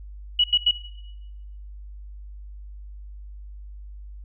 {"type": "tone bursts", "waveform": "sine", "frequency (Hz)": 2928, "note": "F#7", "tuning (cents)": -19, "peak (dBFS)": -15, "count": 3, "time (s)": [0.39, 0.712], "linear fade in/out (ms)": 5, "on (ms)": 50, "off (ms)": 86, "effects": ["noise-tail reverb RT60 1.0 s tail -17 dB re dry", "added 50 Hz sine -37 dBFS peak until 4.24 s"]}